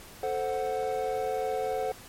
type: chord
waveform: triangle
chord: F# diminished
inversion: first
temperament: equal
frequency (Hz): 440 / 523.3 / 740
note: A4 / C5 / F#5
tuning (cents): 0 / 0 / 0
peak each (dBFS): -30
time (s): 0.23-1.92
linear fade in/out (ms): 2
effects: pink hiss -48 dBFS RMS until 2.08 s + MP3 64 kbps